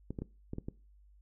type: clicks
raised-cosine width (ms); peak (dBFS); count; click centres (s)
3; -25; 6; 0.106 / 0.188 / 0.22 / 0.534 / 0.584 / 0.685
effects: noise-tail reverb RT60 0.3 s tail -20 dB re dry + added 50 Hz sine -58 dBFS peak until 1.21 s